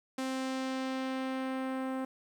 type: tone with low-pass filter sweep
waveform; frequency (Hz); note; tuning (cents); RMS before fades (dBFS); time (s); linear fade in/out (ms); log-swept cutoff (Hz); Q
sawtooth; 262.4; C4; +5; -35; 0.18-2.05; 5; 10000 to 1400; 0.79
effects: 10-bit